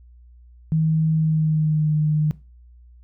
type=tone with pitch glide; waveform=sine; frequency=158.5 to 152.57 Hz; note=D#3 to D#3; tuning=+32 to -34 cents; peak=-16 dBFS; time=0.72-2.31 s; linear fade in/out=0 ms; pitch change=-66 cents; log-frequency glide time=1.14-1.94 s; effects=noise-tail reverb RT60 0.3 s tail -19 dB re dry + added 60 Hz sine -45 dBFS peak until 3.03 s